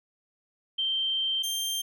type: tone pair in turn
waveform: sine / sawtooth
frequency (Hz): 3136 / 3169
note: G7 / G7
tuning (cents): 0 / +18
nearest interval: unison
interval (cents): 18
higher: second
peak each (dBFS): -25 / -25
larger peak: neither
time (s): 0.78-1.43 / 1.43-1.82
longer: first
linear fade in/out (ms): 10
effects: none